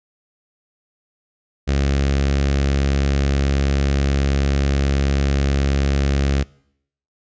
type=tone with notch filter; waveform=sawtooth; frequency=69.3 Hz; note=C#2; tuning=in tune; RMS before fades=-18 dBFS; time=1.67-6.44 s; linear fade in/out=20 ms; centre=940 Hz; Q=1.7; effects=noise-tail reverb RT60 0.7 s tail -23 dB re dry + resampled to 16000 Hz